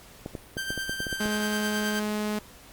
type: clicks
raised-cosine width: 2 ms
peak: -20 dBFS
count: 10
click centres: 0.261 / 0.352 / 0.569 / 0.705 / 0.777 / 0.895 / 1.004 / 1.068 / 1.128 / 1.257 s
type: tone with tremolo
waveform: sawtooth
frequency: 1568 Hz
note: G6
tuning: in tune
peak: -25 dBFS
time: 0.57-2 s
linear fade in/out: 10 ms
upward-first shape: sine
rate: 9.4 Hz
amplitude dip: 45%
type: tone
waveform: sawtooth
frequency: 211.1 Hz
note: G#3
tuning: 29 cents sharp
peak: -23 dBFS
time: 1.2-2.39 s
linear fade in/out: 5 ms
effects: pink hiss -50 dBFS RMS until 2.72 s + Opus 48 kbps